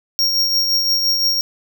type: tone with tremolo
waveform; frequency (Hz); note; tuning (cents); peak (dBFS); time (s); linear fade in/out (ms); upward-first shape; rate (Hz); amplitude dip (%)
square; 5570; F8; -5; -13; 0.19-1.41; 0; triangle; 5.8; 45
effects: none